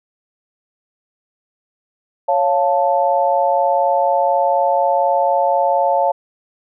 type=chord; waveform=sine; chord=Db augmented; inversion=none; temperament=equal; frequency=554.4 / 698.5 / 880 Hz; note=Db5 / F5 / A5; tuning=0 / 0 / 0 cents; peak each=-17 dBFS; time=2.28-6.12 s; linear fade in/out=10 ms; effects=none